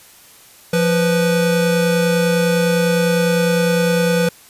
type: tone pair together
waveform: square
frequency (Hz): 174.4 / 493.3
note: F3 / B4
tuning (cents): -2 / -2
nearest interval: octave + tritone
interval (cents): 1800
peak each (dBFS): -17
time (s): 0.73-4.29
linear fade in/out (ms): 5
effects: white hiss -45 dBFS RMS until 4.49 s + resampled to 32000 Hz